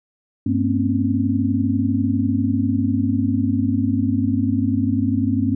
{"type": "tone cluster", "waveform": "sine", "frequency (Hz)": [99.2, 223.7, 255.9, 276], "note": ["G2", "A3", "C4", "C#4"], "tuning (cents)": [21, 29, -38, -7], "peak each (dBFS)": [-22, -23, -21, -22], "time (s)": [0.46, 5.55], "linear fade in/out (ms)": 5, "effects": []}